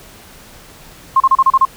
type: tone bursts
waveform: sine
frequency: 1065 Hz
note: C6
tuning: 30 cents sharp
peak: -6 dBFS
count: 7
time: 1.16-1.652 s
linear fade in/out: 5 ms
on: 42 ms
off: 33 ms
effects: pink hiss -40 dBFS RMS until 1.76 s